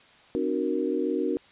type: chord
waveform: sine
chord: C half-diminished seventh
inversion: none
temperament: equal with one note detuned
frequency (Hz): 261.6 / 303.3 / 370 / 466.2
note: C4 / Eb4 / Gb4 / Bb4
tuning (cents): 0 / -44 / 0 / 0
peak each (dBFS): -31 / -29 / -29 / -30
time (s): 0.35-1.37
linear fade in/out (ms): 0
effects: white hiss -55 dBFS RMS until 1.51 s + resampled to 8000 Hz